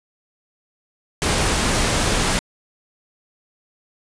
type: noise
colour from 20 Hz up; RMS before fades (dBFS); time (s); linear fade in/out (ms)
pink; -19; 1.22-2.39; 0
effects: resampled to 22050 Hz